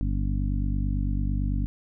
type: harmonic tone with a mistuned harmonic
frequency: 49 Hz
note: G1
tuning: in tune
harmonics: 1 / 2 / 3 / 4 / 5 / 6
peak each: -25 / -30 / -34 / -35 / -36 / -38 dBFS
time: 0.01-1.66 s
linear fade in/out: 0 ms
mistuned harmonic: 6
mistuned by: -47 cents
effects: none